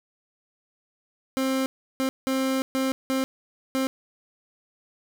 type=tone bursts at uneven times; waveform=30% pulse; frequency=264.5 Hz; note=C4; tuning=19 cents sharp; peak=-20 dBFS; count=6; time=1.37-1.66 / 2-2.09 / 2.27-2.62 / 2.75-2.92 / 3.1-3.24 / 3.75-3.87 s; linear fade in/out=0 ms; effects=none